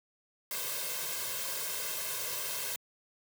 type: noise with comb filter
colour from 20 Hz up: white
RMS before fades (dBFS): -36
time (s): 0.51-2.76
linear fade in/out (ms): 2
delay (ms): 1.9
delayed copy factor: +0.95
effects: high-pass 150 Hz 12 dB/octave